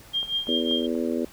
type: tone with tremolo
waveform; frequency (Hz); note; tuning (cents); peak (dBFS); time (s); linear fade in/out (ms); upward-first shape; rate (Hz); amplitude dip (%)
sine; 3205; G7; +38; -21; 0.13-0.87; 20; triangle; 5.4; 90
type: click train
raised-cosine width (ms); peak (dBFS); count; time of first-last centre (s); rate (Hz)
1; -28; 4; 0.23-0.953; 4.15
type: harmonic tone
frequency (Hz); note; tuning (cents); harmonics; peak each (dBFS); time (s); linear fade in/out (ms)
82.41; E2; 0; 3 / 4 / 5 / 6 / 7; -27 / -29 / -31 / -33 / -34; 0.48-1.25; 5
effects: pink hiss -49 dBFS RMS until 1.32 s